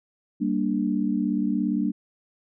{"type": "chord", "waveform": "sine", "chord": "G minor", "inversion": "none", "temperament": "equal", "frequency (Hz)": [196, 233.1, 293.7], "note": ["G3", "Bb3", "D4"], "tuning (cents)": [0, 0, 0], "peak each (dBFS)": -26, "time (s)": [0.4, 1.92], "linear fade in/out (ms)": 20, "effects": []}